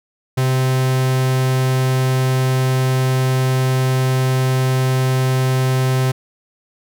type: tone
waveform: 45% pulse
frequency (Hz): 130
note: C3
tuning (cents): -11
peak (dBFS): -14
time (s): 0.37-6.12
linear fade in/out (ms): 10
effects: none